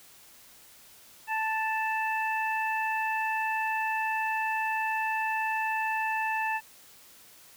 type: harmonic tone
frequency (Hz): 880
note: A5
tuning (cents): 0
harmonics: 1 / 2 / 3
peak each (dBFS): -29 / -32 / -34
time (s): 1.27-6.61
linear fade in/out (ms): 50
effects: white hiss -54 dBFS RMS until 7.56 s